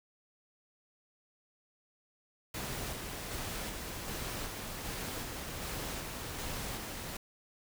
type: noise with tremolo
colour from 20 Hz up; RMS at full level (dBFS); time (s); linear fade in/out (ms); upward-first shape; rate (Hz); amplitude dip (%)
pink; -39; 2.54-7.17; 5; square; 1.3; 25
effects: none